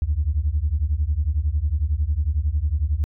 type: beating tone pair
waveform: sine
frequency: 69.3 / 80.3 Hz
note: C#2 / E2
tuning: 0 / -45 cents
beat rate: 11 Hz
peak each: -21 dBFS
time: 0.02-3.04 s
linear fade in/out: 0 ms
effects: tanh soft clip ceiling -12 dBFS